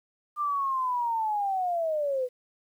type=linear sweep; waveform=sine; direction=down; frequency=1200 to 489.8 Hz; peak=-25 dBFS; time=0.36-2.29 s; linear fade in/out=50 ms; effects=10-bit